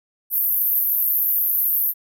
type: band-pass noise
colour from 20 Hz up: pink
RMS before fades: -20 dBFS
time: 0.3-1.94 s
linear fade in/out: 50 ms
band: 12000 to 15000 Hz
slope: 96 dB/octave
effects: none